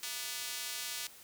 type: tone with high-pass filter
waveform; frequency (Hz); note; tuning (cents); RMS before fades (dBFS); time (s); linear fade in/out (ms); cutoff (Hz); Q
square; 134; C3; +42; -40; 0.03-1.07; 0; 3300; 0.63
effects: white hiss -55 dBFS RMS until 1.23 s